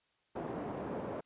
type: band-pass noise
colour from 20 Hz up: pink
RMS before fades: -40 dBFS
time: 0.35-1.21 s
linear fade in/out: 10 ms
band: 210 to 730 Hz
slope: 12 dB/octave
effects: white hiss -75 dBFS RMS until 1.25 s + resampled to 8000 Hz